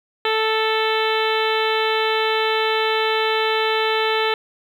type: harmonic tone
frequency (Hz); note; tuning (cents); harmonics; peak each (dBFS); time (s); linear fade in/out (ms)
440; A4; 0; 1 / 2 / 3 / 4 / 5 / 6 / 7 / 8 / 9; -21 / -24 / -26 / -27 / -28 / -29 / -29 / -30 / -31; 0.25-4.34; 2
effects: 8-bit